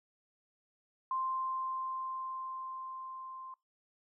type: tone with level ramp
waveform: sine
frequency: 1046.5 Hz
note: C6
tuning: in tune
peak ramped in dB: -31 to -44 dBFS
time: 1.11-3.54 s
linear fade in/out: 2 ms
effects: noise-tail reverb RT60 0.2 s tail -24 dB re dry